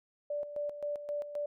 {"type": "tone with tremolo", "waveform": "sine", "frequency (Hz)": 585, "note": "D5", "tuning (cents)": -7, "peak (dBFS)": -32, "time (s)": [0.3, 1.46], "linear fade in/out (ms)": 5, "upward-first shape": "square", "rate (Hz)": 3.8, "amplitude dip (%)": 65, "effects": []}